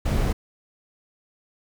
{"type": "noise", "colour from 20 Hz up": "brown", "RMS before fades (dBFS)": -22, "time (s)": [0.05, 0.33], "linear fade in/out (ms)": 10, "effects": []}